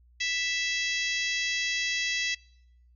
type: harmonic tone with a mistuned harmonic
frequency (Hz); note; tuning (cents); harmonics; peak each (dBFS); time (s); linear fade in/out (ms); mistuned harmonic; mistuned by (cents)
659.3; E5; 0; 3 / 4 / 5 / 6 / 7 / 8 / 9 / 10; -31 / -33 / -35 / -37 / -38 / -39 / -40 / -41; 0.2-2.35; 10; 7; +16
effects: noise-tail reverb RT60 0.8 s tail -25 dB re dry + added 60 Hz sine -56 dBFS peak until 2.95 s